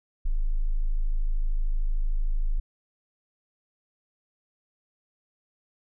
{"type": "tone", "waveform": "sine", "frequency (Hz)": 26.57, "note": "G#0", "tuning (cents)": 40, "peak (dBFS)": -21, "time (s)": [0.25, 2.6], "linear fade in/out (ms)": 10, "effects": []}